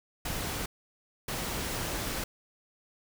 pink noise bursts at uneven times, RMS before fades -34 dBFS, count 2, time 0.25-0.66 / 1.28-2.24 s, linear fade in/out 5 ms, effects none

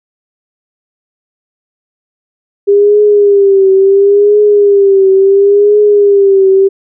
sine tone with vibrato, 400.4 Hz, G4, 37 cents sharp, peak -3 dBFS, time 2.67-6.69 s, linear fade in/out 20 ms, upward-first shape triangle, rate 0.72 Hz, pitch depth 81 cents each way, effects none

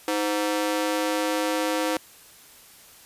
sawtooth ring-modulated tone, 415.3 Hz, G#4, in tune, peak -16 dBFS, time 0.08-1.97 s, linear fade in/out 0 ms, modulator 99.8 Hz, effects white hiss -50 dBFS RMS until 3.05 s + resampled to 32000 Hz

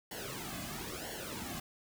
pink noise with flanger, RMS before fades -42 dBFS, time 0.11-1.6 s, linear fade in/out 5 ms, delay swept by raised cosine 0.8 to 2.2 ms, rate 1 Hz, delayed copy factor -0.8, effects none

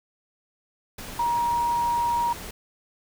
sine tone in noise, 947 Hz, A#5, 27 cents sharp, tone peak -21 dBFS, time 1.19-2.33 s, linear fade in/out 5 ms, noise pink, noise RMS -38 dBFS, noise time 0.98-2.51 s, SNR +14 dB, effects none

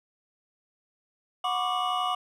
triangle tone cluster, 732 / 1003 / 1113 / 1184 / 2919 Hz, F#5 / B5 / C#6 / D6 / F#7, -19 / +26 / +7 / +14 / -24 cents, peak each -28 / -36 / -31 / -28 / -33 dBFS, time 1.44-2.15 s, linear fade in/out 5 ms, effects none

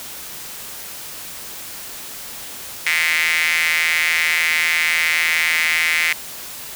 square tone with high-pass filter, 81.8 Hz, E2, 13 cents flat, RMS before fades -18 dBFS, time 2.86-6.13 s, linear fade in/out 5 ms, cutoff 2100 Hz, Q 6.1, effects white hiss -33 dBFS RMS until 6.75 s

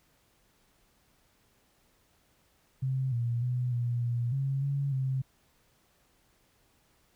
sine tone with pitch steps, 131.7 / 118.5 / 124.4 / 120.2 / 119.5 / 136.1 / 139.9 / 132.2 Hz, C3 / A#2 / B2 / B2 / A#2 / C#3 / C#3 / C3, +12 / +29 / +13 / -46 / +43 / -31 / +16 / +18 cents, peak -27 dBFS, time 2.82-5.22 s, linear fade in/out 10 ms, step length 300 ms, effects pink hiss -68 dBFS RMS until 7.15 s

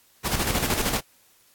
pink noise with tremolo, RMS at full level -23 dBFS, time 0.24-1.01 s, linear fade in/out 20 ms, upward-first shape square, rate 13 Hz, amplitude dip 50%, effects white hiss -59 dBFS RMS until 1.54 s + AAC 64 kbps

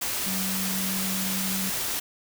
sine tone in noise, 190.4 Hz, F#3, 50 cents sharp, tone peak -30 dBFS, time 0.26-1.7 s, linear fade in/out 10 ms, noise white, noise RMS -29 dBFS, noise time 0.01-2 s, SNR -4 dB, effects none

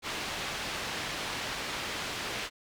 white low-pass noise, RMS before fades -36 dBFS, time 0.02-2.5 s, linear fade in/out 50 ms, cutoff 3600 Hz, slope 12 dB/octave, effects none

